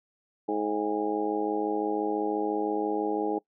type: harmonic tone with a mistuned harmonic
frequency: 105.9 Hz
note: G#2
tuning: 34 cents sharp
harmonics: 2 / 3 / 4 / 5 / 6 / 7 / 8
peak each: -40 / -30 / -30 / -37 / -40 / -42 / -32 dBFS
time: 0.48-3.39 s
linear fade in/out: 10 ms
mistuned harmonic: 8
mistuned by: -65 cents
effects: noise-tail reverb RT60 0.1 s tail -23 dB re dry